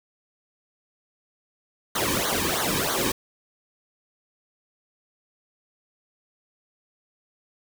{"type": "noise with flanger", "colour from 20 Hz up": "pink", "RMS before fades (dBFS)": -25, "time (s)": [1.95, 3.12], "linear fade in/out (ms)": 5, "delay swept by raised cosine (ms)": [0.38, 1.48], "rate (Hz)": 3.1, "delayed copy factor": -0.95, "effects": []}